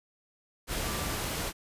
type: tone in noise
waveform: sine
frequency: 1173 Hz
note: D6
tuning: 2 cents flat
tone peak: -43 dBFS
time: 0.81-1.2 s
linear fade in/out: 50 ms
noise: pink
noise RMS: -33 dBFS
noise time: 0.67-1.53 s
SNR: -13 dB
effects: resampled to 32000 Hz